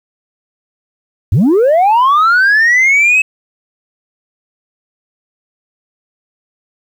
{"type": "linear sweep", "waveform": "sine", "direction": "up", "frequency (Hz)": [76.4, 2600], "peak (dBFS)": -4, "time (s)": [1.32, 3.22], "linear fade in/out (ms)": 5, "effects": ["tanh soft clip ceiling -5 dBFS", "7-bit"]}